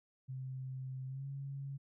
sine tone with pitch glide, 130.81 to 138.11 Hz, C3 to C#3, 0 to -6 cents, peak -40 dBFS, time 0.28-1.78 s, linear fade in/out 20 ms, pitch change +94 cents, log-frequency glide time 1.07-1.26 s, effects none

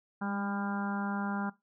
harmonic tone with a mistuned harmonic, 200 Hz, G3, 35 cents sharp, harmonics 1 / 2 / 3 / 4 / 5 / 6 / 7 / 8, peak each -33 / -48 / -48 / -40 / -43 / -47 / -41 / -48 dBFS, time 0.21-1.5 s, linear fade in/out 10 ms, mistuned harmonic 1, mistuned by +16 cents, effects noise-tail reverb RT60 0.2 s tail -18 dB re dry

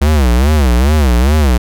square tone with vibrato, 67.9 Hz, C#2, 35 cents flat, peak -8 dBFS, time 0.01-1.58 s, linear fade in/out 10 ms, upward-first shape sine, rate 2.4 Hz, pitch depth 240 cents each way, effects none

